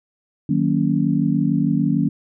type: chord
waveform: sine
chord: D# minor seventh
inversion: none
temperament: just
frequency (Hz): 155.56 / 186.68 / 233.3 / 280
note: D#3 / F#3 / A#3 / C#4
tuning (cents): 0 / +16 / +2 / +18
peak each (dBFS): -21 / -22 / -21 / -21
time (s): 0.49-2.09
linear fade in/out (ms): 5
effects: none